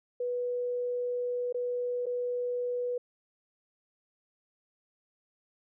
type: tone with dropouts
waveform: sine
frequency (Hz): 490.5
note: B4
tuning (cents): -12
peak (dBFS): -29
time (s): 0.2-2.98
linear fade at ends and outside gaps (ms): 5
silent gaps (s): 1.526-1.544 / 2.058-2.065
effects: none